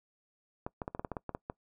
clicks, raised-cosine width 1 ms, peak -22 dBFS, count 11, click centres 0.665 / 0.818 / 0.879 / 0.949 / 0.995 / 1.048 / 1.117 / 1.168 / 1.293 / 1.349 / 1.499 s, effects noise-tail reverb RT60 0.1 s tail -22 dB re dry

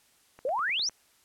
click train, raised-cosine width 0.5 ms, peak -33 dBFS, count 6, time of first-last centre 0.39-0.896 s, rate 9.89 Hz
sine exponential sweep, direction up, 481.4 to 6100 Hz, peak -26 dBFS, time 0.45-0.89 s, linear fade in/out 2 ms
effects white hiss -64 dBFS RMS until 1.24 s + low-pass 12000 Hz 12 dB/octave

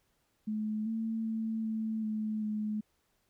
sine tone with pitch steps, 214.7 / 223.9 / 222.4 / 220.3 / 215.7 / 212.8 Hz, A3 / A3 / A3 / A3 / A3 / G#3, -42 / +30 / +19 / +2 / -34 / +42 cents, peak -31 dBFS, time 0.47-2.81 s, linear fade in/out 10 ms, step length 390 ms, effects pink hiss -75 dBFS RMS until 3.29 s

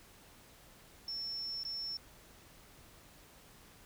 triangle tone with dropouts, 5400 Hz, E8, 41 cents sharp, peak -34 dBFS, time 1.08-1.97 s, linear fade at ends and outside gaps 2 ms, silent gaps 1.634-1.65 s, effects tanh soft clip ceiling -36 dBFS + pink hiss -59 dBFS RMS until 3.85 s

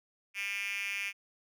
5% pulse tone with high-pass filter, 199.5 Hz, G3, 31 cents sharp, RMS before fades -36 dBFS, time 0.34-1.13 s, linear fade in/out 50 ms, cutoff 2400 Hz, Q 6.5, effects none

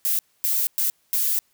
violet noise bursts at uneven times, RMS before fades -22 dBFS, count 4, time 0.05-0.19 / 0.44-0.67 / 0.78-0.9 / 1.13-1.39 s, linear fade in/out 0 ms, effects white hiss -65 dBFS RMS until 1.53 s

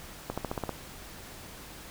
accelerating click train, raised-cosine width 1 ms, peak -17 dBFS, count 7, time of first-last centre 0.3-0.693 s, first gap 76 ms, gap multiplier 0.94, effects pink hiss -46 dBFS RMS until 1.9 s

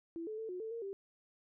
sine tone with pitch steps, 333.1 / 432.9 / 444.6 / 363.1 / 443.4 / 462.7 / 393.2 Hz, E4 / A4 / A4 / F#4 / A4 / A#4 / G4, +18 / -28 / +18 / -33 / +13 / -13 / +5 cents, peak -39 dBFS, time 0.16-0.93 s, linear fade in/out 0 ms, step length 110 ms, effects none

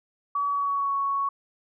sine tone with pitch glide, 1138 to 1111.4 Hz, C#6 to C#6, +45 to +4 cents, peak -23 dBFS, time 0.35-1.29 s, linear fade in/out 5 ms, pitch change -41 cents, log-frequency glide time 0.48-0.95 s, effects none

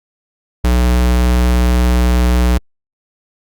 square tone, 61.1 Hz, B1, 18 cents flat, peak -10 dBFS, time 0.64-2.58 s, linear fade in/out 5 ms, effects Opus 48 kbps

